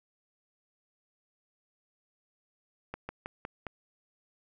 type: slowing click train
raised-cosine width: 0.5 ms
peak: -22 dBFS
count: 5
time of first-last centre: 2.94-3.667 s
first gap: 150 ms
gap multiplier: 1.13
effects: none